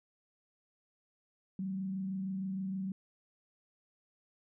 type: tone with frequency modulation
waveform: sine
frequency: 190.9 Hz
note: G3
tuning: 46 cents flat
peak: -34 dBFS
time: 1.59-2.92 s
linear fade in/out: 2 ms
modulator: 26.4 Hz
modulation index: 0.3
effects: none